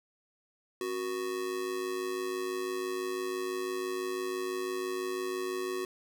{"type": "tone with amplitude modulation", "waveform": "square", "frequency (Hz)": 370, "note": "F#4", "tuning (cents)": 0, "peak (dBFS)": -30, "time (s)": [0.81, 5.85], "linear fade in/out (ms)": 2, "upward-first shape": "sine", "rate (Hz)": 106, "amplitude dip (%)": 65, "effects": []}